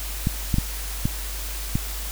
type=clicks; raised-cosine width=5 ms; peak=-8 dBFS; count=5; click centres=0.271 / 0.542 / 0.584 / 1.055 / 1.755 s; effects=added 50 Hz sine -30 dBFS peak until 2.11 s + white hiss -34 dBFS RMS until 2.11 s